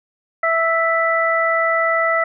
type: harmonic tone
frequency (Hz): 659.3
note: E5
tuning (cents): 0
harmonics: 1 / 2 / 3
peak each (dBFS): -19 / -19 / -19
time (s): 0.43-2.24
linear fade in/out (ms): 5
effects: none